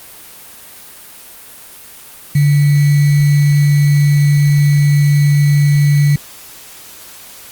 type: tone with sample-and-hold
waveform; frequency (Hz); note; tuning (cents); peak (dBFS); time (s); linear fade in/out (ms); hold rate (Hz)
sine; 145.3; D3; -18; -7; 2.35-6.16; 5; 2100
effects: white hiss -36 dBFS RMS until 7.51 s + Opus 32 kbps